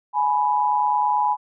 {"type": "tone pair together", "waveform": "sine", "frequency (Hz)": [838.7, 987.8], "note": ["G#5", "B5"], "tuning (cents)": [17, 0], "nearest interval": "minor third", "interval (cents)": 283, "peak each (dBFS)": -20, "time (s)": [0.13, 1.37], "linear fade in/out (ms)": 50, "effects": []}